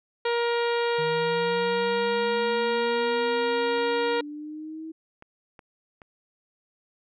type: harmonic tone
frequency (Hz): 471.9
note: A#4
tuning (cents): +21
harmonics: 1 / 2 / 3 / 4 / 5 / 6 / 7 / 8 / 9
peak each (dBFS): -24 / -30 / -34 / -36 / -38 / -40 / -41 / -42 / -43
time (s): 0.25-4.21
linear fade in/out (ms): 5
type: linear sweep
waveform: sine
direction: up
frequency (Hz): 154.2 to 322.4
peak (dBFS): -34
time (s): 0.98-4.92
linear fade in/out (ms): 10
type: clicks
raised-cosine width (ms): 0.5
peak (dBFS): -31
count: 4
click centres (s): 3.782 / 5.224 / 5.592 / 6.018
effects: none